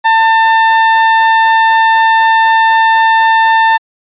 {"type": "tone", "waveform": "30% pulse", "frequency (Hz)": 896, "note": "A5", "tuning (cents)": 31, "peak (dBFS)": -3, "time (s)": [0.04, 3.78], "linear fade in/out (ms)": 20, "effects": ["resampled to 8000 Hz"]}